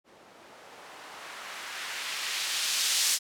violet noise with low-pass filter sweep, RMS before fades -33 dBFS, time 0.04-3.19 s, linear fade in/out 50 ms, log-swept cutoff 400 to 5700 Hz, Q 0.83, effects none

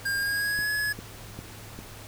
square tone with pitch glide, 1608 to 1693.8 Hz, G6 to G#6, +44 to +34 cents, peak -26 dBFS, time 0.05-0.93 s, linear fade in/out 10 ms, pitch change +90 cents, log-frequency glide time 0.17-0.7 s
click train, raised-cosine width 3 ms, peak -25 dBFS, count 4, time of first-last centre 0.59-1.79 s, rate 2.5 Hz
effects added 106 Hz sine -46 dBFS peak until 2.07 s + pink hiss -45 dBFS RMS until 2.07 s

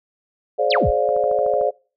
sine chord, D half-diminished seventh, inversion second, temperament just, 422.9 / 528.6 / 587.3 / 704.8 Hz, Ab4 / C5 / D5 / F5, +31 / +18 / 0 / +16 cents, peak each -23 / -21 / -20 / -23 dBFS, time 0.58-1.71 s, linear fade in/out 20 ms
sine exponential sweep, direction down, 5530 to 34.65 Hz, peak -18 dBFS, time 0.7-0.91 s, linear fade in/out 10 ms
click train, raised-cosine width 1 ms, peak -23 dBFS, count 8, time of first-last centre 1.09-1.612 s, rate 13.4 Hz
effects noise-tail reverb RT60 0.4 s tail -26 dB re dry

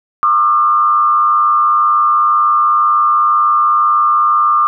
sine tone with frequency modulation, 1202 Hz, D6, 40 cents sharp, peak -8 dBFS, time 0.23-4.67 s, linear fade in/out 0 ms, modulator 102 Hz, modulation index 0.73, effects none

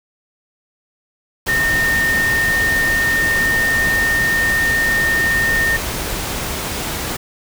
sine tone in noise, 1827 Hz, A#6, 35 cents flat, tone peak -14 dBFS, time 1.48-5.77 s, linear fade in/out 10 ms, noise pink, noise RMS -23 dBFS, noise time 1.46-7.17 s, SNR +6 dB, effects none

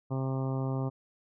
harmonic tone, 132.8 Hz, C3, 26 cents sharp, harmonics 1 / 2 / 3 / 4 / 5 / 6 / 7 / 8 / 9, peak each -30 / -36 / -40 / -42 / -44 / -46 / -47 / -48 / -49 dBFS, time 0.1-0.9 s, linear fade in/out 20 ms, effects none

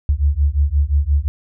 sine beating tone pair, 69.3 / 75 Hz, C#2 / D2, 0 / +37 cents, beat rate 5.7 Hz, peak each -16 dBFS, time 0.09-1.28 s, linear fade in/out 0 ms, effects none

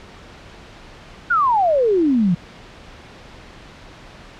sine exponential sweep, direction down, 1489 to 164.81 Hz, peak -13 dBFS, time 1.3-2.35 s, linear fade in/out 10 ms, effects pink hiss -41 dBFS RMS until 4.39 s + low-pass 4000 Hz 12 dB/octave

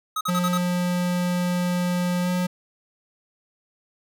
square tone bursts, 1268 Hz, D#6, 32 cents sharp, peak -24 dBFS, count 5, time 0.16-0.577 s, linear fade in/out 5 ms, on 49 ms, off 43 ms
square tone with pitch glide, 178 to 179.96 Hz, F3 to F#3, +33 to -48 cents, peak -22 dBFS, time 0.28-2.47 s, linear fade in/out 10 ms, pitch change +19 cents, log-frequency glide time 2.22-2.29 s
effects none

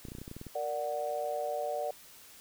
clicks, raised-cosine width 3 ms, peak -30 dBFS, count 11, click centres 0.052 / 0.085 / 0.119 / 0.151 / 0.185 / 0.216 / 0.279 / 0.314 / 0.366 / 0.414 / 0.467 s
sine chord, Bb augmented, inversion none, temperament equal, 466.2 / 587.3 / 740 Hz, Bb4 / D5 / F#5, 0 / 0 / 0 cents, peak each -39 / -34 / -36 dBFS, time 0.55-1.91 s, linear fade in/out 5 ms
effects white hiss -54 dBFS RMS until 2.4 s

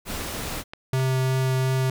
pink noise, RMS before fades -31 dBFS, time 0.05-0.64 s, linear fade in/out 50 ms
click train, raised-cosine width 0.3 ms, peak -20 dBFS, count 4, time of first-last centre 0.21-0.997 s, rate 3.81 Hz
square tone with vibrato, 130.81 Hz, C3, in tune, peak -21 dBFS, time 0.93-1.9 s, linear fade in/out 2 ms, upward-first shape triangle, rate 2.8 Hz, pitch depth 8 cents each way
effects none

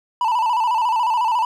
triangle tone with vibrato, 932.3 Hz, A#5, in tune, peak -14 dBFS, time 0.21-1.45 s, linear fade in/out 2 ms, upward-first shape square, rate 14 Hz, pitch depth 87 cents each way, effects none

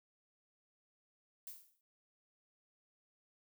violet noise with exponential decay, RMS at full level -45 dBFS, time 1.47-1.81 s, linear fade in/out 1 ms, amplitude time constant 72 ms, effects none

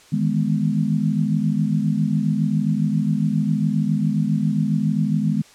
sine chord, E major seventh, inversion third, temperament equal with one note detuned, 155.56 / 162.92 / 207.7 / 246.9 Hz, D#3 / E3 / G#3 / B3, 0 / -20 / 0 / 0 cents, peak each -22 / -25 / -21 / -25 dBFS, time 0.12-5.42 s, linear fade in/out 10 ms, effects white hiss -49 dBFS RMS until 5.54 s + low-pass 8000 Hz 12 dB/octave

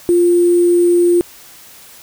sine tone with sample-and-hold, 349.2 Hz, F4, in tune, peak -8 dBFS, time 0.09-1.21 s, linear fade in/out 0 ms, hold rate 8820 Hz, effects white hiss -40 dBFS RMS until 2.02 s

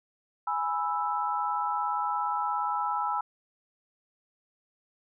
sine chord, E major, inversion first, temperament equal, 830.6 / 987.8 / 1318.5 Hz, G#5 / B5 / E6, 0 / 0 / 0 cents, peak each -31 dBFS, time 0.47-3.21 s, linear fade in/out 5 ms, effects none

